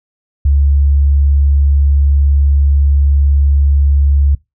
sine tone, 70.5 Hz, C#2, 30 cents sharp, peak -7 dBFS, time 0.45-4.35 s, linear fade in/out 5 ms, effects noise-tail reverb RT60 0.2 s tail -22 dB re dry

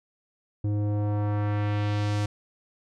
square tone with low-pass filter sweep, 103.83 Hz, G#2, in tune, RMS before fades -26 dBFS, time 0.64-2.26 s, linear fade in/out 5 ms, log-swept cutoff 320 to 7600 Hz, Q 1, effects none

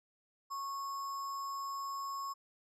sine tone with sample-and-hold, 1101 Hz, C#6, 12 cents flat, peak -37 dBFS, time 0.5-2.34 s, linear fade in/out 20 ms, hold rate 6300 Hz, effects low-pass 10000 Hz 12 dB/octave

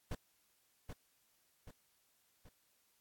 brown noise with echo, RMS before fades -39 dBFS, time 0.11-0.15 s, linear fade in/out 5 ms, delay 780 ms, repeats 3, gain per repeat -6 dB, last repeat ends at 2.49 s, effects white hiss -75 dBFS RMS until 3 s + AAC 64 kbps

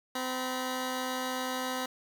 10% pulse tone pair together, 256.8 / 961.2 Hz, C4 / B5, -32 / -47 cents, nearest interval octave + major seventh, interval 2285 cents, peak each -24 / -31 dBFS, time 0.15-1.86 s, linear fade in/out 5 ms, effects none

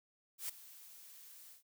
blue noise with ADSR envelope, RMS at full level -39 dBFS, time 0.38-1.63 s, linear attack 110 ms, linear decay 9 ms, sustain -17 dB, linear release 120 ms, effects none

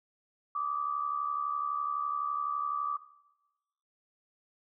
sine tone pair together, 1162.1 / 1234 Hz, D6 / D#6, -19 / -15 cents, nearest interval minor second, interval 104 cents, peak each -31 / -37 dBFS, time 0.55-2.97 s, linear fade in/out 5 ms, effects noise-tail reverb RT60 1.0 s tail -17 dB re dry

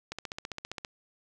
click train, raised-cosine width 0.2 ms, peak -19 dBFS, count 12, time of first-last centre 0.12-0.848 s, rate 15.1 Hz, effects none

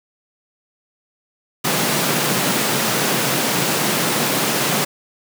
pink high-pass noise, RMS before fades -19 dBFS, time 1.64-4.85 s, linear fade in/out 10 ms, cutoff 130 Hz, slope 48 dB/octave, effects none

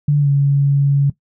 sine tone with pitch glide, 145.9 to 140.6 Hz, D3 to C#3, -11 to +25 cents, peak -10 dBFS, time 0.08-1.1 s, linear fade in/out 5 ms, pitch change -64 cents, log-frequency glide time 0.19-0.29 s, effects noise-tail reverb RT60 0.1 s tail -17 dB re dry

